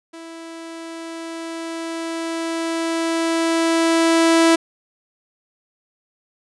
sawtooth tone with level ramp, 329.6 Hz, E4, in tune, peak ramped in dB -31 to -7 dBFS, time 0.13-4.56 s, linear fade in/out 10 ms, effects resampled to 24000 Hz

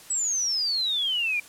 sine exponential sweep, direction down, 7950 to 2349 Hz, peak -23 dBFS, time 0.1-1.4 s, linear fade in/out 5 ms, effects white hiss -48 dBFS RMS until 1.48 s + low-pass 12000 Hz 12 dB/octave

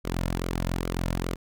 sawtooth tone with flanger, 43.65 Hz, F1, in tune, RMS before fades -29 dBFS, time 0.04-1.36 s, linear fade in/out 20 ms, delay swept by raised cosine 1.1 to 2.6 ms, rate 2.4 Hz, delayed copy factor -0.6, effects none

